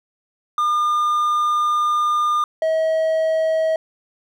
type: tone pair in turn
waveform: triangle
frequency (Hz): 1208 / 639.9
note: D6 / D#5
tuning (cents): +48 / +48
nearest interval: major seventh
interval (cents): 1100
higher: first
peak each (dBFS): -14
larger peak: neither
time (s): 0.58-2.44 / 2.62-3.76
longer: first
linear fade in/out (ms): 2
effects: none